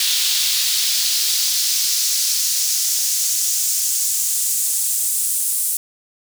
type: noise with high-pass filter sweep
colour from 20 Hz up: pink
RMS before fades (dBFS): -19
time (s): 0-5.77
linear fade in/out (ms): 2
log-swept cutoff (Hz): 3700 to 9200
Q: 1.8
effects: none